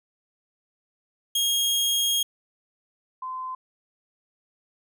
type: tone pair in turn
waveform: sawtooth / sine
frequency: 3259 / 1030.1 Hz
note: G#7 / C6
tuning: -33 / -27 cents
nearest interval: octave + minor sixth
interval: 1994 cents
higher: first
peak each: -18 / -30 dBFS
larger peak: first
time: 1.35-2.23 / 3.22-3.55 s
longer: first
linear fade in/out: 5 ms
effects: none